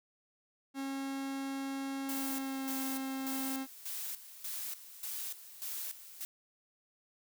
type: tone with pitch glide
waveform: 45% pulse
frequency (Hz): 271.9 to 266.9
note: C#4 to C4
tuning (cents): -33 to +35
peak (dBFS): -36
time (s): 0.74-3.67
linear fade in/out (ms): 50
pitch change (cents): -32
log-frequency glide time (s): 2.02-2.81
type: noise with tremolo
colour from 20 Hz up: blue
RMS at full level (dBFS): -40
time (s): 2.09-6.25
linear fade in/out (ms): 0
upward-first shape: square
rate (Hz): 1.7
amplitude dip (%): 75
effects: none